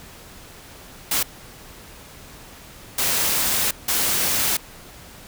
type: noise bursts at uneven times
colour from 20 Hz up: white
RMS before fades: -21 dBFS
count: 3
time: 1.11-1.23 / 2.98-3.71 / 3.88-4.57 s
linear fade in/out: 5 ms
effects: pink hiss -43 dBFS RMS until 5.27 s